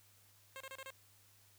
10% pulse tone bursts, 534 Hz, C5, 35 cents sharp, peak -38 dBFS, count 5, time 0.56-0.904 s, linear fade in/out 0 ms, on 44 ms, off 31 ms, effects added 100 Hz sine -70 dBFS peak until 1.58 s + white hiss -67 dBFS RMS until 1.58 s

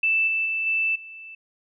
sine tone with level steps, 2646 Hz, E7, 6 cents sharp, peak -18 / -21 / -23 / -20 / -38 dBFS, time 0.03-1.35 s, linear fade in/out 5 ms, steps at 0.27 / 0.45 / 0.66 / 0.95 s, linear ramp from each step 10 ms, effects none

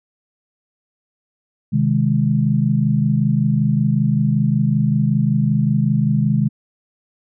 sine chord, Ab major, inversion first, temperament equal with one note detuned, 130.28 / 155.56 / 207.7 Hz, C3 / Eb3 / Ab3, -7 / 0 / 0 cents, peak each -18 dBFS, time 1.72-6.49 s, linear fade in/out 20 ms, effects none

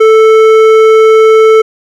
sine tone with hard clipping, 440 Hz, A4, in tune, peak -3 dBFS, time 0-1.62 s, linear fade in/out 10 ms, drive 10 dB, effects none

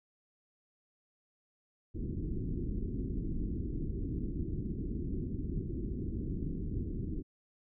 pink low-pass noise, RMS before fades -36 dBFS, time 1.94-7.23 s, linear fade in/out 20 ms, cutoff 370 Hz, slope 48 dB/octave, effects none

